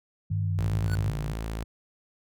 sine tone with pitch glide, 155.56 to 145.14 Hz, D#3 to D3, 0 to -20 cents, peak -32 dBFS, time 0.3-1.33 s, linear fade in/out 5 ms, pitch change -120 cents, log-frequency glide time 0.82-1.08 s
sine tone with vibrato, 98 Hz, G2, in tune, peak -25 dBFS, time 0.31-1.1 s, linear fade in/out 5 ms, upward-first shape sine, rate 2.8 Hz, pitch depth 51 cents each way
sawtooth tone, 55 Hz, A1, in tune, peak -27 dBFS, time 0.58-1.64 s, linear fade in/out 10 ms
square tone with exponential growth, 1480 Hz, F#6, in tune, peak -33 dBFS, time 0.82-0.95 s, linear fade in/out 5 ms, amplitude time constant 28 ms
effects none

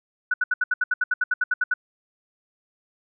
sine tone bursts, 1480 Hz, F#6, in tune, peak -18 dBFS, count 15, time 0.31-1.739 s, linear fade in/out 5 ms, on 29 ms, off 71 ms, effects none

